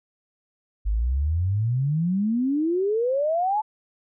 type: exponential sweep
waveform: sine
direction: up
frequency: 49 to 882 Hz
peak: -20 dBFS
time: 0.85-3.62 s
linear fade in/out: 20 ms
effects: none